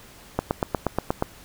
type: click train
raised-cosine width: 1 ms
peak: -7 dBFS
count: 8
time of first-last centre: 0.39-1.224 s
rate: 8.39 Hz
effects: pink hiss -48 dBFS RMS until 1.44 s

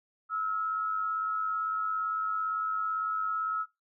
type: tone pair together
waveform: sine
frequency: 1299.1 / 1396.9 Hz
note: E6 / F6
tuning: -26 / 0 cents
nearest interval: minor second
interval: 126 cents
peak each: -29 / -39 dBFS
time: 0.29-3.66 s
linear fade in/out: 50 ms
effects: noise-tail reverb RT60 0.2 s tail -18 dB re dry

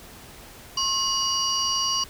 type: tone cluster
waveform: sine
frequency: 1081 / 2902 / 4585 / 4803 / 5730 Hz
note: C#6 / F#7 / D8 / D8 / F8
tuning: -44 / -34 / -42 / +38 / +44 cents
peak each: -28 dBFS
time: 0.77-2.04 s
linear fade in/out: 5 ms
effects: tanh soft clip ceiling -12 dBFS + pink hiss -45 dBFS RMS until 2.09 s

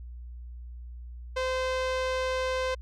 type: tone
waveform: sawtooth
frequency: 516 Hz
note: C5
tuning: 24 cents flat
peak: -23 dBFS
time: 1.36-2.75 s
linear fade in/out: 10 ms
effects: added 60 Hz sine -39 dBFS peak until 2.81 s + low-pass 5000 Hz 12 dB/octave

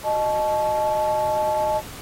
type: ring-modulated tone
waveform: triangle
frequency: 124.5 Hz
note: B2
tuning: 14 cents sharp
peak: -14 dBFS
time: 0.03-1.82 s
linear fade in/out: 50 ms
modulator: 742 Hz
effects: pink hiss -39 dBFS RMS until 2.01 s + AAC 48 kbps

